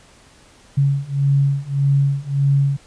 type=beating tone pair; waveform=sine; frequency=138.59 / 140.29 Hz; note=C#3 / C#3; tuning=0 / +21 cents; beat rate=1.7 Hz; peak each=-18 / -17 dBFS; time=0.77-2.77 s; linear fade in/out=10 ms; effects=pink hiss -49 dBFS RMS until 2.86 s + resampled to 22050 Hz